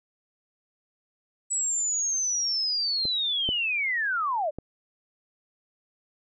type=linear sweep; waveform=sine; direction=down; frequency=7902 to 560 Hz; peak=-24 dBFS; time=1.5-4.51 s; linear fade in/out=20 ms
type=clicks; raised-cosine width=2 ms; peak=-22 / -17 / -22 dBFS; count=3; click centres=3.054 / 3.49 / 4.586 s
effects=none